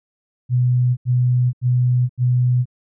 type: tone bursts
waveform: sine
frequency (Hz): 124.4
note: B2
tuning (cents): +13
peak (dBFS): -13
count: 4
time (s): 0.49-2.656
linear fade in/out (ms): 50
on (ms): 480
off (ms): 82
effects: none